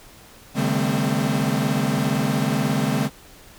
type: tone cluster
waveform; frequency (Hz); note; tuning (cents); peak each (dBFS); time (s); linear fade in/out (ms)
45% pulse; 136.5 / 153.5 / 201.3 / 223.5 / 259.1; C#3 / D#3 / G3 / A3 / C4; -26 / -23 / +46 / +27 / -17; -26; 0.54-3.1; 50
effects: pink hiss -47 dBFS RMS until 3.58 s